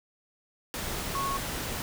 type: tone in noise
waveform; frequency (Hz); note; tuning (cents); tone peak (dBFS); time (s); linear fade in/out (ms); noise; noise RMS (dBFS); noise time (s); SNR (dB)
sine; 1100; C#6; -14; -29; 1.15-1.37; 0; pink; -34; 0.74-1.82; +2
effects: none